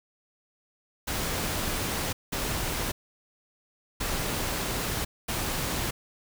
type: noise bursts at uneven times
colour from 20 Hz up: pink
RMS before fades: -30 dBFS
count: 4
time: 1.07-2.13 / 2.32-2.92 / 4-5.05 / 5.28-5.91 s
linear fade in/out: 10 ms
effects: none